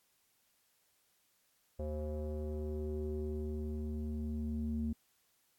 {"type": "tone with low-pass filter sweep", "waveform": "square", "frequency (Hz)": 75.9, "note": "D#2", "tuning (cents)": -42, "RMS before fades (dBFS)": -38, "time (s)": [1.79, 4.93], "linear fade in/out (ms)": 5, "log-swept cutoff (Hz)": [550, 230], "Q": 4.5, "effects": ["white hiss -74 dBFS RMS until 5.58 s", "AAC 64 kbps"]}